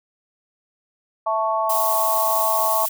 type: chord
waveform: sine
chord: A major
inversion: second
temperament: equal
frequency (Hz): 659.3 / 880 / 1108.7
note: E5 / A5 / C#6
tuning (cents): 0 / 0 / 0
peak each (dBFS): -23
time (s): 1.26-2.86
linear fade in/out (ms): 10
type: noise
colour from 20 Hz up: violet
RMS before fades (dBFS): -24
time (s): 1.69-2.89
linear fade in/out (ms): 10
effects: none